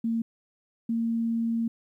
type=tone pair in turn; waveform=sine; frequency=228.5 / 229.5 Hz; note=A#3 / A#3; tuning=-34 / -27 cents; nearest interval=unison; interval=7 cents; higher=second; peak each=-24 dBFS; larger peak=neither; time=0.04-0.22 / 0.89-1.68 s; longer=second; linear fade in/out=5 ms; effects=11-bit